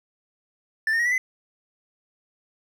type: tone with pitch steps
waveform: triangle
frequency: 1768 / 1830.3 / 1894.9 / 1961.7 / 2031 Hz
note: A6 / A#6 / A#6 / B6 / B6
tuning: +8 / -32 / +28 / -12 / +48 cents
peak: -18 dBFS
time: 0.87-1.18 s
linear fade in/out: 2 ms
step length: 62 ms
effects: none